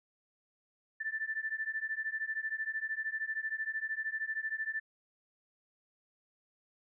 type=beating tone pair; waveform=sine; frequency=1760 / 1773 Hz; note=A6 / A6; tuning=0 / +13 cents; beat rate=13 Hz; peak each=-37 / -37 dBFS; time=1-4.8 s; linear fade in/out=10 ms; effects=none